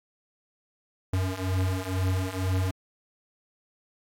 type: beating tone pair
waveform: square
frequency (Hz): 92.2 / 94.3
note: F#2 / F#2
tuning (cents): -6 / +33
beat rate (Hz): 2.1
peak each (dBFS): -30 / -28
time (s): 1.13-2.71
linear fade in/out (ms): 5
effects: AAC 64 kbps